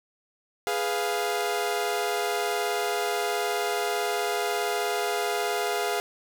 sawtooth chord, F diminished, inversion first, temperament equal, 415.3 / 493.9 / 698.5 Hz, Ab4 / Cb5 / F5, 0 / 0 / 0 cents, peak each -25 / -29 / -25 dBFS, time 0.67-6 s, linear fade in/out 0 ms, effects none

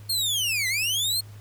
sawtooth linear two-way sweep, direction down then up, 4331 to 1975.5 to 4331 Hz, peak -20 dBFS, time 0.09-1.21 s, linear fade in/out 10 ms, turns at 0.68 s, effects added 104 Hz sine -41 dBFS peak until 1.4 s + pink hiss -54 dBFS RMS until 1.4 s

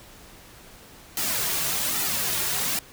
white noise with flanger, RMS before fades -26 dBFS, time 1.17-2.79 s, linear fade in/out 2 ms, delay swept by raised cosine 1.8 to 4 ms, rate 1.2 Hz, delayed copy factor -0.6, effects pink hiss -48 dBFS RMS until 2.92 s

